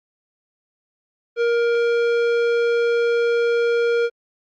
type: tone with tanh clipping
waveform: sine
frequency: 470 Hz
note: A#4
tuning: 14 cents sharp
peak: -18 dBFS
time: 1.36-4.1 s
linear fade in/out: 50 ms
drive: 14 dB
effects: Opus 32 kbps